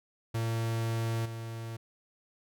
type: tone with level steps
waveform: 45% pulse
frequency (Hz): 114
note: A#2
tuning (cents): -38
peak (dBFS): -29 / -37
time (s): 0.34-1.77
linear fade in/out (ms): 10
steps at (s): 1.25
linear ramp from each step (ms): 10
effects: none